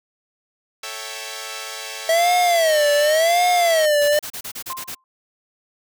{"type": "chord", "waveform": "5% pulse", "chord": "A dominant seventh", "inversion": "none", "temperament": "equal", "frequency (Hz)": [440, 554.4, 659.3, 784], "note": ["A4", "C#5", "E5", "G5"], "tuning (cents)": [0, 0, 0, 0], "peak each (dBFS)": [-24, -23, -24, -24], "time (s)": [0.83, 3.86], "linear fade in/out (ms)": 5}
{"type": "tone with vibrato", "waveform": "square", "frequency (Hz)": 646, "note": "E5", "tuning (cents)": -35, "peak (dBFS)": -15, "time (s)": [2.09, 4.19], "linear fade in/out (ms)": 2, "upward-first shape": "sine", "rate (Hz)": 0.9, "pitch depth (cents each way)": 180}
{"type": "noise bursts", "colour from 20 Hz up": "white", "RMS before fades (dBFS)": -31, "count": 9, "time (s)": [4.01, 4.95], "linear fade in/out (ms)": 10, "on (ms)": 76, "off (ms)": 32}
{"type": "tone with exponential decay", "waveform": "sine", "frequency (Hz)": 1046.5, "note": "C6", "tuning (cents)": 0, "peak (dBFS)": -24, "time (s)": [4.7, 5.04], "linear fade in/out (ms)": 1, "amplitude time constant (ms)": 73}
{"effects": []}